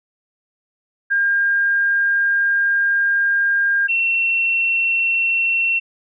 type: tone pair in turn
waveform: sine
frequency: 1608 / 2713 Hz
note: G6 / E7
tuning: +44 / +49 cents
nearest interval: major sixth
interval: 905 cents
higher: second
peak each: -14 / -15 dBFS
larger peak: first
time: 1.1-3.88 / 3.88-5.8 s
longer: first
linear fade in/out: 20 ms
effects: none